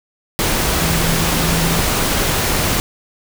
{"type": "tone in noise", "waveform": "sine", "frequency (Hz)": 165.3, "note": "E3", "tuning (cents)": 5, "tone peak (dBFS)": -19, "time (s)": [0.8, 1.79], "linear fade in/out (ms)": 0, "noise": "pink", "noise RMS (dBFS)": -17, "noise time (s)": [0.39, 2.8], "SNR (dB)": -5, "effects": []}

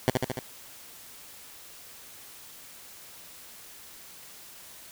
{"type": "tone with echo", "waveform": "10% pulse", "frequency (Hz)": 128.4, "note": "C3", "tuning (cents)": -32, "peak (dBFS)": -11, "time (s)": [0.08, 0.1], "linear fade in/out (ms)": 0, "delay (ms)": 73, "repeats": 4, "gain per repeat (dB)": -3, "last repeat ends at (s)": 0.392, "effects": ["white hiss -48 dBFS RMS until 4.91 s"]}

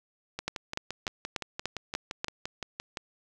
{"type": "two click trains", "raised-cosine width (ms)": 0.2, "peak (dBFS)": [-13, -17], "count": [7, 16], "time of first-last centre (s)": [[0.48, 2.245], [0.39, 2.972]], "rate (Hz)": [3.4, 5.81], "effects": []}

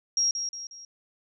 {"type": "tone with echo", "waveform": "sine", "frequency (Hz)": 5610, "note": "F8", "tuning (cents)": 7, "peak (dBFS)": -21, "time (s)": [0.17, 0.31], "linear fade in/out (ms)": 2, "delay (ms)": 180, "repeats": 3, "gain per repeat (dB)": -7, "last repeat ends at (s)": 0.85, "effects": []}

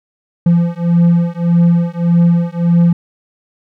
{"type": "beating tone pair", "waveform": "triangle", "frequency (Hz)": [170.4, 172.1], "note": ["F3", "F3"], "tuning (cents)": [-42, -25], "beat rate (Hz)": 1.7, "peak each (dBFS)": -10, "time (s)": [0.46, 2.93], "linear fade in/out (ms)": 5, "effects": []}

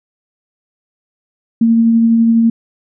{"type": "tone with tremolo", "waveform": "sine", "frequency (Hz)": 228.9, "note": "A#3", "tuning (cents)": -31, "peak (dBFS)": -6, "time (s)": [1.61, 2.5], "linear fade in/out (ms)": 5, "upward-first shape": "triangle", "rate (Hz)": 12, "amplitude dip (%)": 25, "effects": []}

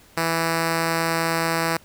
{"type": "tone", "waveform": "5% pulse", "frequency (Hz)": 164.81, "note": "E3", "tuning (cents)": 0, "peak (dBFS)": -9, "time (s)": [0.17, 1.77], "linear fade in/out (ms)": 2, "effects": ["pink hiss -52 dBFS RMS until 1.84 s"]}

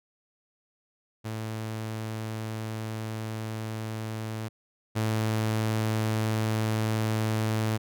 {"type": "tone pair in turn", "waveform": "sawtooth", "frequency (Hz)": [110, 109.61], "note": ["A2", "A2"], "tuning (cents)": [0, -6], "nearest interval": "unison", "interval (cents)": 6, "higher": "first", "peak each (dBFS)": [-28, -21], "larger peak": "second", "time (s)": [[1.24, 4.49], [4.95, 7.78]], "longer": "first", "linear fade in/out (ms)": 20, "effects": []}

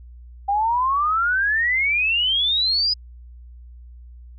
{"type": "exponential sweep", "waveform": "sine", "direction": "up", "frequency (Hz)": [786, 5030], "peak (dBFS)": -17, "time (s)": [0.48, 2.94], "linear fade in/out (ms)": 10, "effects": ["added 60 Hz sine -39 dBFS peak until 4.38 s"]}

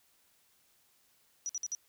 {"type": "tone bursts", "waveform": "sine", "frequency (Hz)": 5860, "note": "F#8", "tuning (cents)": -18, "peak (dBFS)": -33, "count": 4, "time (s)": [1.46, 1.75], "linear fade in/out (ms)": 0, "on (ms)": 32, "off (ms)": 54, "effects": ["white hiss -69 dBFS RMS until 1.88 s"]}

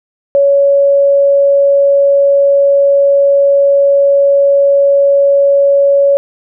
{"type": "tone", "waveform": "sine", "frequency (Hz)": 560, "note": "C#5", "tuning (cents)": 18, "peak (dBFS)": -5, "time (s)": [0.35, 6.17], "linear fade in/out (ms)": 0, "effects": []}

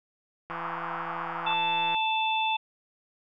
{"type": "band-pass noise", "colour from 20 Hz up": "white", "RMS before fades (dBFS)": -35, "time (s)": [0.5, 1.54], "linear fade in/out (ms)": 10, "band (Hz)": [770, 1400], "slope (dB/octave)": 48}
{"type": "click train", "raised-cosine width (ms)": 0.5, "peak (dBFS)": -24, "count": 244, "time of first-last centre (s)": [0.5, 1.946], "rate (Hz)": 168}
{"type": "harmonic tone", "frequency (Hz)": 880, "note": "A5", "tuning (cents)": 0, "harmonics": [1, 3, 4], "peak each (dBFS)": [-26, -30, -32], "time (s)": [1.46, 2.57], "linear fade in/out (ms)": 10}
{"effects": []}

